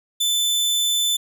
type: tone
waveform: sawtooth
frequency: 3520 Hz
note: A7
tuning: in tune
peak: -15 dBFS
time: 0.2-1.17 s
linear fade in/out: 10 ms
effects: none